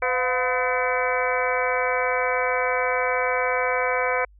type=harmonic tone with a mistuned harmonic; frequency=253.4 Hz; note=B3; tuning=45 cents sharp; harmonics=2 / 3 / 4 / 5 / 6 / 7 / 8 / 9; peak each=-25 / -29 / -28 / -31 / -29 / -34 / -32 / -28 dBFS; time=0.02-4.25 s; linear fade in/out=5 ms; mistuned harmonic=3; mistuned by=-100 cents; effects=added 50 Hz sine -49 dBFS peak until 4.39 s